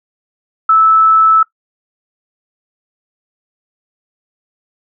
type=tone; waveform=sine; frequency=1310 Hz; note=E6; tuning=11 cents flat; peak=-5 dBFS; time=0.69-1.43 s; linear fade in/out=5 ms; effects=noise-tail reverb RT60 0.1 s tail -20 dB re dry